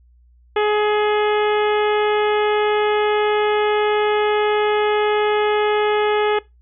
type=harmonic tone; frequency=420.8 Hz; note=G#4; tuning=23 cents sharp; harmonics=1 / 2 / 3 / 4 / 5 / 6 / 7 / 8; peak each=-16 / -22 / -26 / -28 / -30 / -32 / -33 / -34 dBFS; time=0.56-6.39 s; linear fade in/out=5 ms; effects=noise-tail reverb RT60 0.2 s tail -21 dB re dry + added 60 Hz sine -49 dBFS peak until 6.61 s